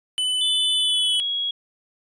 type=tone; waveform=square; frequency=3004 Hz; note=F#7; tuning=26 cents sharp; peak=-21 dBFS; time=0.18-1.2 s; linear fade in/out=0 ms
type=tone with pitch glide; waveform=sine; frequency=3512 to 3319 Hz; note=A7 to G#7; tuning=-4 to -2 cents; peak=-22 dBFS; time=0.41-1.51 s; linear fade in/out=5 ms; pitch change=-98 cents; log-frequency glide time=0.74-1.17 s
effects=resampled to 22050 Hz

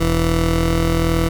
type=tone pair together; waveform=20% pulse; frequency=41.2 / 164.81 Hz; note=E1 / E3; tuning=0 / 0 cents; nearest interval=2 octaves; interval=2400 cents; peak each=-13 dBFS; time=0-1.29 s; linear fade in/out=10 ms; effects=none

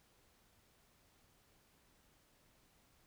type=silence; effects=pink hiss -71 dBFS RMS until 3.06 s

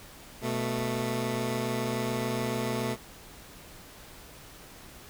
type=tone pair together; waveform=15% pulse; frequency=123.7 / 220.4 Hz; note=B2 / A3; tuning=+3 / +3 cents; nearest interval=minor seventh; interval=1000 cents; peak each=-25 / -25 dBFS; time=0.41-2.97 s; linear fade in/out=50 ms; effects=pink hiss -49 dBFS RMS until 5.09 s

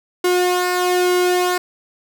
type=tone with flanger; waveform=sawtooth; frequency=360 Hz; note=F#4; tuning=47 cents flat; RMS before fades=-17 dBFS; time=0.24-1.58 s; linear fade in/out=5 ms; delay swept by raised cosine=1.6 to 2.48 ms; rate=1.1 Hz; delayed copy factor=-0.55; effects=none

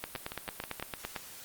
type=two click trains; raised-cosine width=0.3 ms; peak=-18 / -21 dBFS; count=11 / 5; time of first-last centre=0.04-1.162 / 0.16-0.798 s; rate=8.91 / 6.27 Hz; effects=white hiss -48 dBFS RMS until 1.44 s + Opus 32 kbps

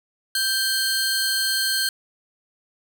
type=tone pair together; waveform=sawtooth; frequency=1568 / 4269 Hz; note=G6 / C8; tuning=0 / +34 cents; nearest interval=octave + perfect fourth; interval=1734 cents; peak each=-20 dBFS; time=0.35-1.89 s; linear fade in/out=2 ms; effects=none

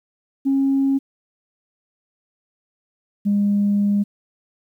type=tone pair in turn; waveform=sine; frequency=272.4 / 203.3 Hz; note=C#4 / G#3; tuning=-30 / -37 cents; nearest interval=perfect fourth; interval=507 cents; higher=first; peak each=-14 dBFS; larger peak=neither; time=0.45-0.99 / 3.25-4.04 s; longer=second; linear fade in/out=20 ms; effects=tanh soft clip ceiling -11 dBFS + 9-bit

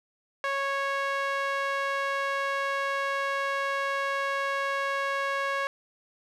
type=tone with band-pass filter; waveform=sawtooth; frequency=552 Hz; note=C#5; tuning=7 cents flat; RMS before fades=-29 dBFS; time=0.44-5.67 s; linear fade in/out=0 ms; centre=1500 Hz; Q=1.3; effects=none

